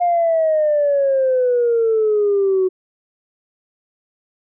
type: exponential sweep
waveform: sine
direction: down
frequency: 711 to 369.4 Hz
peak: -12 dBFS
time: 0-2.69 s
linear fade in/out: 20 ms
effects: tanh soft clip ceiling -9 dBFS